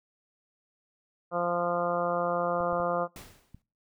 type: harmonic tone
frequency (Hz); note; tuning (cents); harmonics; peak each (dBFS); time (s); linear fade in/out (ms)
174; F3; -6; 1 / 2 / 3 / 4 / 5 / 6 / 7 / 8; -37 / -38 / -30 / -32 / -39 / -37 / -34 / -41; 1.31-3.08; 50
type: clicks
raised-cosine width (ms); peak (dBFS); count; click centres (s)
5; -34; 4; 2.606 / 2.729 / 2.801 / 3.546
type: noise with exponential decay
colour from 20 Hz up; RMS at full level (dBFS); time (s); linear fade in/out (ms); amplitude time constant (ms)
pink; -42; 3.16-3.62; 1; 100
effects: noise-tail reverb RT60 0.3 s tail -20 dB re dry